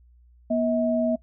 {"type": "tone pair together", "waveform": "sine", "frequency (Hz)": [240.5, 641.3], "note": ["B3", "E5"], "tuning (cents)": [-46, -48], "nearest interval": "octave + perfect fourth", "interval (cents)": 1698, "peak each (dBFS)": -23, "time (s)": [0.5, 1.16], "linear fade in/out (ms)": 10, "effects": ["noise-tail reverb RT60 0.1 s tail -19 dB re dry", "added 60 Hz sine -52 dBFS peak until 1.22 s"]}